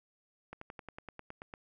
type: slowing click train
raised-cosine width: 0.5 ms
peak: -29 dBFS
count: 11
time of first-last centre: 0.53-1.539 s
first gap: 84 ms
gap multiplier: 1.04
effects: none